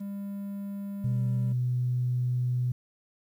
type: tone with pitch glide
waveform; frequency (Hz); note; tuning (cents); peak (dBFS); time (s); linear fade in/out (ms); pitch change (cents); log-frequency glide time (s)
triangle; 200 to 196.22; G3 to G3; +35 to +2; -31; 0-1.53; 10; -33; 1.14-1.2
type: tone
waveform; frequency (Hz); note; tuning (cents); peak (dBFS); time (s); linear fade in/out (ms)
sine; 124.3; B2; +12; -24; 1.04-2.72; 5
effects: tanh soft clip ceiling -18 dBFS + 10-bit